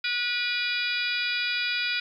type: harmonic tone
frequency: 485.9 Hz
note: B4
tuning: 28 cents flat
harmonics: 3 / 4 / 5 / 6 / 7 / 8 / 9 / 10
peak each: -31 / -38 / -29 / -40 / -35 / -33 / -43 / -34 dBFS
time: 0.04-2 s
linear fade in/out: 5 ms
effects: 10-bit